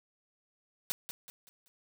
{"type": "noise with echo", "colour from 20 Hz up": "white", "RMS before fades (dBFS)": -33, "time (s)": [0.9, 0.92], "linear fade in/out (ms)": 0, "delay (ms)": 190, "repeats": 4, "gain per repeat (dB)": -8, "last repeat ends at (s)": 1.68, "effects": []}